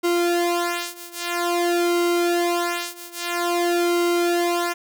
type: tone with flanger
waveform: sawtooth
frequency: 347.1 Hz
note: F4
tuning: 11 cents flat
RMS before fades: -22 dBFS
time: 0.03-4.74 s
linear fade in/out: 20 ms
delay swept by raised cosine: 1.7 to 2.9 ms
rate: 0.5 Hz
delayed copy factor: -0.9
effects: none